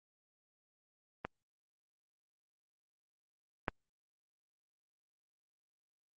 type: clicks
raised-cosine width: 0.5 ms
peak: -22 / -16 dBFS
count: 2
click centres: 1.25 / 3.682 s
effects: Opus 32 kbps